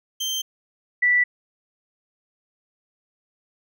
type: tone pair in turn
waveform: 30% pulse / sine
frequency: 3136 / 1966.1 Hz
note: G7 / B6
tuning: 0 / -8 cents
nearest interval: minor sixth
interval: 808 cents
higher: first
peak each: -21 / -15 dBFS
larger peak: second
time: 0.2-0.42 / 1.02-1.24 s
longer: neither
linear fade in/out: 10 ms
effects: none